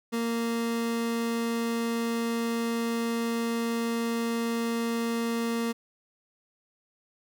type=tone; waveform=30% pulse; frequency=231.6 Hz; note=A#3; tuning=11 cents flat; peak=-24 dBFS; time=0.12-5.73 s; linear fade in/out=20 ms; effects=none